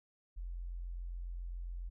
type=tone; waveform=sine; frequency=43.65 Hz; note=F1; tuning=in tune; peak=-39 dBFS; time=0.36-1.9 s; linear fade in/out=20 ms; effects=none